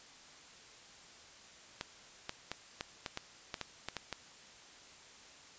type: clicks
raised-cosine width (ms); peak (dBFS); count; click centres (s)
0.2; -20; 11; 1.811 / 2.294 / 2.516 / 2.809 / 3.062 / 3.174 / 3.542 / 3.613 / 3.886 / 3.967 / 4.127
effects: white hiss -56 dBFS RMS until 5.58 s + resampled to 16000 Hz